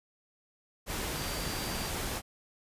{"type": "tone in noise", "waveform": "sine", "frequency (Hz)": 4699, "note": "D8", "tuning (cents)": 0, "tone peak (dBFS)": -44, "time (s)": [1.14, 1.92], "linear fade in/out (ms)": 50, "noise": "pink", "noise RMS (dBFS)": -35, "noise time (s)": [0.86, 2.22], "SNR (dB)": -12, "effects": ["resampled to 32000 Hz"]}